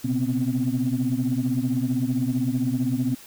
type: tone cluster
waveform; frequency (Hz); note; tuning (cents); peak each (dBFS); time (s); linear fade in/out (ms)
sine; 123.1 / 134.2 / 246.5 / 262; B2 / C3 / B3 / C4; -5 / +44 / -3 / +2; -27 / -31 / -25 / -24; 0.04-3.15; 10
effects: tanh soft clip ceiling -14 dBFS + white hiss -46 dBFS RMS until 3.26 s